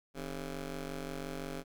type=ring-modulated tone; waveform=15% pulse; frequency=140.9 Hz; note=C#3; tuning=29 cents sharp; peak=-29 dBFS; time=0.14-1.64 s; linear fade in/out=50 ms; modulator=118 Hz; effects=none